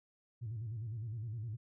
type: tone with vibrato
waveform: sine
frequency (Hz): 112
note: A2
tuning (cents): +31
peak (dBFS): -37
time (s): 0.41-1.57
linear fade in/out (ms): 20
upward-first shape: square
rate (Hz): 9.8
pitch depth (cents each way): 110
effects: tanh soft clip ceiling -35 dBFS